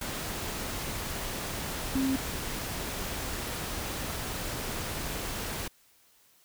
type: tone in noise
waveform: sine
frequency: 266.6 Hz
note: C4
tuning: 33 cents sharp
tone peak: -25 dBFS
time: 1.95-2.16 s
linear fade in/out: 5 ms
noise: pink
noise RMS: -35 dBFS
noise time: 0.01-5.68 s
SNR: +7 dB
effects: white hiss -63 dBFS RMS until 6.44 s